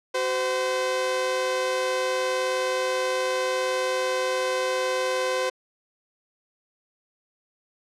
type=tone pair together; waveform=sawtooth; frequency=375.6 / 513.9 Hz; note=F#4 / C5; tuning=+26 / -31 cents; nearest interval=perfect fourth; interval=543 cents; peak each=-27 / -20 dBFS; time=0.14-5.5 s; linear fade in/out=10 ms; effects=low-pass 8000 Hz 12 dB/octave